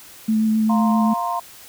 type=tone with vibrato; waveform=sine; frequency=218.7 Hz; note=A3; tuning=10 cents flat; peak=-15 dBFS; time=0.28-1.14 s; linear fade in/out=10 ms; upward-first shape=sine; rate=7.6 Hz; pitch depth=13 cents each way
type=chord; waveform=sine; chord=F suspended fourth; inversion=none; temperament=just; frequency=698.5 / 931.3 / 1047.7 Hz; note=F5 / Bb5 / C6; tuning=0 / -2 / +2 cents; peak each=-25 dBFS; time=0.69-1.4 s; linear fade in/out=10 ms
effects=white hiss -43 dBFS RMS until 1.68 s